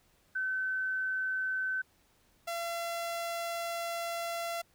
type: tone pair in turn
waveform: sine / sawtooth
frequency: 1526 / 679.8 Hz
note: G6 / F5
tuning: -47 / -47 cents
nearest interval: octave + major second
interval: 1400 cents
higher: first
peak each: -30 / -30 dBFS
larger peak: neither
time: 0.35-1.82 / 2.47-4.62 s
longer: second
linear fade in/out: 10 ms
effects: pink hiss -68 dBFS RMS until 4.74 s